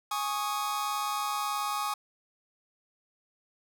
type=chord; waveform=45% pulse; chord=Ab suspended fourth; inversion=none; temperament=just; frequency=830.6 / 1107.5 / 1245.9 Hz; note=Ab5 / Db6 / Eb6; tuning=0 / -2 / +2 cents; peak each=-34 dBFS; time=0.11-1.94 s; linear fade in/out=5 ms; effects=none